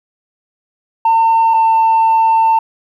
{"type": "tone pair in turn", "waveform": "sine", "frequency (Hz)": [905, 897.2], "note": ["A5", "A5"], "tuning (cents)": [48, 34], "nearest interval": "unison", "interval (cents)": 14, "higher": "first", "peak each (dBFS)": [-6, -6], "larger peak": "neither", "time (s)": [[1.05, 1.54], [1.54, 2.59]], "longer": "second", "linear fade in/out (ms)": 5, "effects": ["tanh soft clip ceiling -6 dBFS", "8-bit"]}